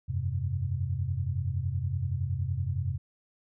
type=chord; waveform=sine; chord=F suspended second; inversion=none; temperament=equal; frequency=87.31 / 98 / 130.81 Hz; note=F2 / G2 / C3; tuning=0 / 0 / 0 cents; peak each=-32 dBFS; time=0.08-2.98 s; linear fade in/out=20 ms; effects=none